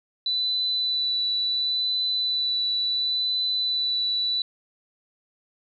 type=tone with vibrato; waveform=sine; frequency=3978 Hz; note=B7; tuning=12 cents sharp; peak=-22 dBFS; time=0.26-4.42 s; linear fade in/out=2 ms; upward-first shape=sine; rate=0.71 Hz; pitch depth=11 cents each way; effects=none